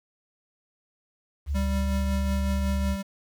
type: tone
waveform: sine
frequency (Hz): 71.3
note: C#2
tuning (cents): +49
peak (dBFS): -24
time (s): 1.46-2.97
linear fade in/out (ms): 50
type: tone with tremolo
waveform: square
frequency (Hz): 195.9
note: G3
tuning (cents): -1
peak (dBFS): -27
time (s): 1.54-3.03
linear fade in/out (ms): 20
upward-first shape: triangle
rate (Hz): 5.4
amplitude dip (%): 40
effects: 9-bit